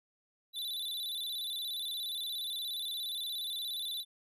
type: tone with vibrato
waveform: square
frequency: 3729 Hz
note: A#7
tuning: in tune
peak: -36 dBFS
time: 0.53-4.05 s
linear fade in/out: 50 ms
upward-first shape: square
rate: 17 Hz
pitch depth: 93 cents each way
effects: none